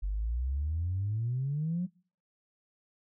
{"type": "exponential sweep", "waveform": "sine", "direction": "up", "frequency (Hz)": [46.67, 185.6], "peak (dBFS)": -28, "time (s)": [0.02, 1.87], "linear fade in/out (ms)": 20, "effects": ["noise-tail reverb RT60 0.5 s tail -26 dB re dry", "tanh soft clip ceiling -24 dBFS"]}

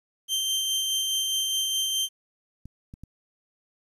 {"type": "tone with tremolo", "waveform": "sawtooth", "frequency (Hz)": 3138, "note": "G7", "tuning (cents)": 1, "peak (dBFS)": -20, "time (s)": [0.28, 2.09], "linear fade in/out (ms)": 50, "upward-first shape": "sine", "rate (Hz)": 4.8, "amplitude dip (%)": 25}
{"type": "clicks", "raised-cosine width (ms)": 5, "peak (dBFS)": -29, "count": 3, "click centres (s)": [2.656, 2.939, 3.036]}
{"effects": ["resampled to 32000 Hz", "10-bit"]}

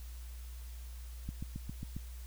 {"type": "click train", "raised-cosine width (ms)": 5, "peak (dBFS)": -27, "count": 6, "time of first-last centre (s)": [1.29, 1.966], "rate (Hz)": 7.4, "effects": ["added 60 Hz sine -43 dBFS peak until 2.26 s", "white hiss -58 dBFS RMS until 2.26 s"]}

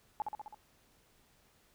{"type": "tone with echo", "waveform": "sine", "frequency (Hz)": 850, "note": "G#5", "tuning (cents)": 40, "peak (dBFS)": -31, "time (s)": [0.2, 0.22], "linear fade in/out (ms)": 0, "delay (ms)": 65, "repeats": 5, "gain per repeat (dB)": -3, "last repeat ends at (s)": 0.545, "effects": ["pink hiss -68 dBFS RMS until 1.74 s"]}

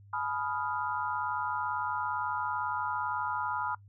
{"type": "chord", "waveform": "sine", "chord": "F half-diminished seventh", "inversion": "first", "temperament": "equal with one note detuned", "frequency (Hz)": [850, 987.8, 1244.5, 1396.9], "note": ["Ab5", "Cb6", "Eb6", "F6"], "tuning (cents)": [40, 0, 0, 0], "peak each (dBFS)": [-37, -34, -37, -37], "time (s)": [0.13, 3.75], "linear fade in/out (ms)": 5, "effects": ["noise-tail reverb RT60 0.1 s tail -23 dB re dry", "added 100 Hz sine -52 dBFS peak until 3.88 s"]}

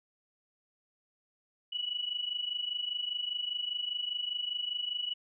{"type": "tone pair together", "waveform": "sine", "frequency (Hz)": [2921, 2946], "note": ["F#7", "F#7"], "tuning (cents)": [-23, -8], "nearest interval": "unison", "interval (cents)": 15, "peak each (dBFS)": [-37, -34], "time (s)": [1.72, 5.14], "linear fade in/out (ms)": 10, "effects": []}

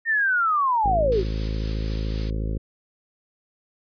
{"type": "linear sweep", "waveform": "sine", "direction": "down", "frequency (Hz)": [1848, 333.9], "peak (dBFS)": -18, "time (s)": [0.05, 1.24], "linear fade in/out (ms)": 50}
{"type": "harmonic tone", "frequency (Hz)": 53.8, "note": "A1", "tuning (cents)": -38, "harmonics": [1, 2, 3, 4, 5, 6, 7, 8, 9, 10], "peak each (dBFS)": [-25, -31, -35, -37, -39, -41, -42, -43, -44, -45], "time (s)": [0.84, 2.58], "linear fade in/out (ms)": 10}
{"type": "noise with tremolo", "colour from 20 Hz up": "blue", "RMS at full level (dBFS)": -31, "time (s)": [1.12, 2.3], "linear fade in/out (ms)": 0, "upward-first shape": "triangle", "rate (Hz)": 4, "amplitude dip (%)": 30}
{"effects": ["resampled to 11025 Hz"]}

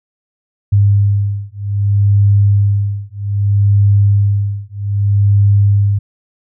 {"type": "beating tone pair", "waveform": "sine", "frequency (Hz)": [100.8, 101.43], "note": ["G2", "G#2"], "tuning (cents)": [49, -40], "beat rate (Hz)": 0.63, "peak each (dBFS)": -12, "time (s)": [0.72, 5.99], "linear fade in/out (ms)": 10, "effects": []}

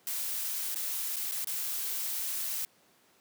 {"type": "noise with dropouts", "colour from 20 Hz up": "blue", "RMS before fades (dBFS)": -34, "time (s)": [0.07, 2.65], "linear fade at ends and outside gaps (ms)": 0, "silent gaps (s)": [[0.745, 0.759], [1.16, 1.166], [1.312, 1.32], [1.445, 1.472]], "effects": ["pink hiss -64 dBFS RMS until 3.2 s", "high-pass 200 Hz 12 dB/octave"]}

